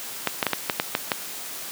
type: clicks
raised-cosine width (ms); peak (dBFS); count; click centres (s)
0.3; -4; 8; 0.273 / 0.428 / 0.467 / 0.533 / 0.698 / 0.799 / 0.951 / 1.118
effects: white hiss -35 dBFS RMS until 1.71 s + high-pass 150 Hz 12 dB/octave